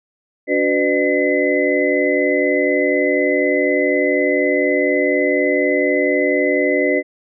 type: tone cluster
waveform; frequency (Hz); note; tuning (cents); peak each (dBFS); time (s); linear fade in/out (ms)
sine; 288.1 / 372.2 / 504 / 604 / 2028; D4 / F#4 / B4 / D5 / B6; -33 / +10 / +35 / +48 / +45; -20; 0.47-7.03; 50
effects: none